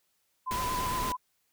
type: tone with vibrato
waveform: sine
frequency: 1009 Hz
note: B5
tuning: 37 cents sharp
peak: -30 dBFS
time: 0.46-1.17 s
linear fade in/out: 20 ms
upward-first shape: square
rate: 8.7 Hz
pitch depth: 29 cents each way
type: noise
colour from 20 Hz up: pink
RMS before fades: -35 dBFS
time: 0.51-1.12 s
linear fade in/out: 0 ms
effects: white hiss -74 dBFS RMS until 1.52 s